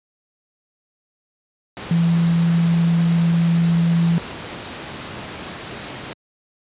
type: tone in noise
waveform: sine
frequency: 168.2 Hz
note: E3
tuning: 35 cents sharp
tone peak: -13 dBFS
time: 1.91-4.18 s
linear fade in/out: 0 ms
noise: pink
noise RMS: -31 dBFS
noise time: 1.77-6.13 s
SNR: +15 dB
effects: high-pass 100 Hz 12 dB/octave + resampled to 8000 Hz